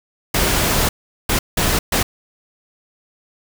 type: noise bursts at uneven times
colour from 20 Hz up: pink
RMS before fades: -17 dBFS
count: 4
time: 0.34-0.89 / 1.29-1.39 / 1.57-1.79 / 1.92-2.03 s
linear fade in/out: 5 ms
effects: none